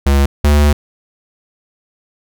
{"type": "tone pair in turn", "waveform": "square", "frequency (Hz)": [69.6, 73.44], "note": ["C#2", "D2"], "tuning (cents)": [8, 1], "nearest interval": "minor second", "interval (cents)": 93, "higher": "second", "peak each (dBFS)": [-9, -8], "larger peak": "second", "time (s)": [[0.06, 0.26], [0.44, 0.73]], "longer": "second", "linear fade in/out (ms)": 5, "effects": []}